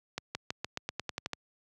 accelerating click train, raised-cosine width 0.2 ms, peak -16 dBFS, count 11, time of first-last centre 0.18-1.333 s, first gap 170 ms, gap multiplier 0.91, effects high-pass 80 Hz 12 dB/octave

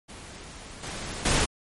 pink noise with level steps, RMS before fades -43 / -35 / -23 dBFS, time 0.08-1.46 s, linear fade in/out 20 ms, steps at 0.83 / 1.25 s, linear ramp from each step 5 ms, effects MP3 48 kbps

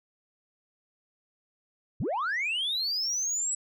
sine linear sweep, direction up, 68.4 to 7902 Hz, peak -25 dBFS, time 2-3.55 s, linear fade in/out 5 ms, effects tanh soft clip ceiling -25 dBFS

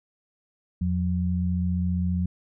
sine tone pair together, 84.9 / 179.76 Hz, F2 / F#3, -48 / -50 cents, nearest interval octave + minor second, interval 1298 cents, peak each -25 dBFS, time 0.81-2.26 s, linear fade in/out 5 ms, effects none

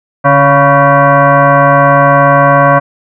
sine tone with frequency modulation, 277.1 Hz, C#4, 1 cent flat, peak -3 dBFS, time 0.24-2.8 s, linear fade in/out 20 ms, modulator 421 Hz, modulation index 2.9, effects none

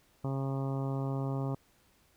harmonic tone, 135.7 Hz, C#3, 36 cents flat, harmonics 1 / 2 / 3 / 4 / 5 / 6 / 7 / 8 / 9, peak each -32 / -38 / -42 / -44 / -46 / -48 / -49 / -50 / -51 dBFS, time 0.24-1.55 s, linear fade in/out 5 ms, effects pink hiss -67 dBFS RMS until 2.16 s

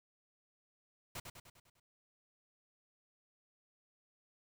pink noise with echo, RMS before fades -44 dBFS, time 1.15-1.2 s, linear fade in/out 5 ms, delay 100 ms, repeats 6, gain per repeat -5 dB, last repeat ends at 1.8 s, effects none

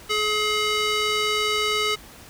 square tone with band-pass filter, 424.2 Hz, G#4, 37 cents sharp, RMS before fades -23 dBFS, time 0.09-1.96 s, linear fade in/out 20 ms, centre 3100 Hz, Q 0.88, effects pink hiss -45 dBFS RMS until 2.29 s

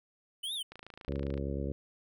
square exponential two-way sweep, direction up then down, 2959 to 3811 to 2959 Hz, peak -35 dBFS, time 0.43-0.63 s, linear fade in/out 10 ms, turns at 0.54 s
click train, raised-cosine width 0.3 ms, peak -31 dBFS, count 19, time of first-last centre 0.72-1.377 s, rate 27.4 Hz
harmonic tone, 69.3 Hz, C#2, in tune, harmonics 1 / 2 / 3 / 4 / 5 / 6 / 7 / 8, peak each -36 / -39 / -41 / -42 / -43 / -44 / -44 / -45 dBFS, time 1.08-1.72 s, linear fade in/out 0 ms
effects none

